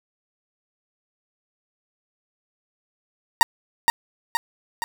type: tone with echo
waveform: 30% pulse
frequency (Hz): 932.3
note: A#5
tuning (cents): 0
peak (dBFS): -6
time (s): 3.41-3.43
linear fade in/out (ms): 0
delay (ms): 470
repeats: 3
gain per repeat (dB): -5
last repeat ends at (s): 4.84
effects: 7-bit